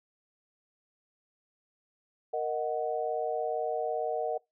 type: chord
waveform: sine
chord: D# minor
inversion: second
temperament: equal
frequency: 466.2 / 622.3 / 740 Hz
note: A#4 / D#5 / F#5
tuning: 0 / 0 / 0 cents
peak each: -33 dBFS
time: 2.33-4.38 s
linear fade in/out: 10 ms
effects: noise-tail reverb RT60 0.2 s tail -25 dB re dry